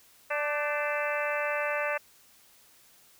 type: harmonic tone with a mistuned harmonic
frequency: 293.7 Hz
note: D4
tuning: in tune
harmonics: 2 / 3 / 4 / 5 / 6 / 7 / 8 / 9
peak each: -31 / -38 / -36 / -36 / -36 / -37 / -41 / -37 dBFS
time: 0.3-1.98 s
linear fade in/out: 10 ms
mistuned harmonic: 5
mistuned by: +53 cents
effects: white hiss -59 dBFS RMS until 3.19 s